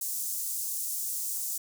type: high-pass noise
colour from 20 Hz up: pink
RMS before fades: -33 dBFS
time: 0.01-1.58 s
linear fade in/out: 5 ms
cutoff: 7000 Hz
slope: 24 dB/octave
effects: none